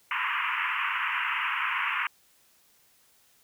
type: band-pass noise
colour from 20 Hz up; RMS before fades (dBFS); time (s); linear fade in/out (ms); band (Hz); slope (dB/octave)
pink; -29; 0.11-2.07; 2; 950 to 2900; 96
effects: white hiss -63 dBFS RMS until 3.43 s